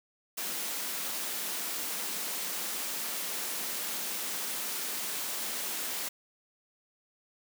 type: high-pass noise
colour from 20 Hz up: white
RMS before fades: -35 dBFS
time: 0.37-6.09 s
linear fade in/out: 10 ms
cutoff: 170 Hz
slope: 48 dB/octave
effects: none